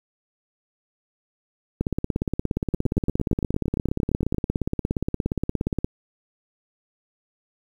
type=two click trains; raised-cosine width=3 ms; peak=-10 / -11 dBFS; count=70 / 15; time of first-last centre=1.81-5.845 / 2.74-4.346 s; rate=17.1 / 8.72 Hz; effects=8-bit